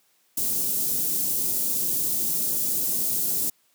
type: band-stop noise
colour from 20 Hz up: white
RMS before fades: -25 dBFS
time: 0.37-3.5 s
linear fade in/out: 5 ms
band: 320 to 8300 Hz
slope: 12 dB/octave
effects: white hiss -65 dBFS RMS until 3.74 s + high-pass 150 Hz 12 dB/octave